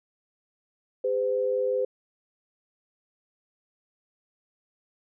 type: tone pair together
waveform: sine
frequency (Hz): 404.1 / 509.8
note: G#4 / C5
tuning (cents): -47 / -45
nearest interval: major third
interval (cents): 402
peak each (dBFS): -29 / -24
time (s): 1.04-1.85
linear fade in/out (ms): 5
effects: none